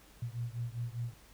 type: beating tone pair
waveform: sine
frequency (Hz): 116.7 / 121.7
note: A#2 / B2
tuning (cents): +2 / -25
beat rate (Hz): 5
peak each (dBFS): -38 / -39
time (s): 0.22-1.14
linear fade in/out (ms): 5
effects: added 50 Hz sine -62 dBFS peak until 1.33 s + pink hiss -60 dBFS RMS until 1.33 s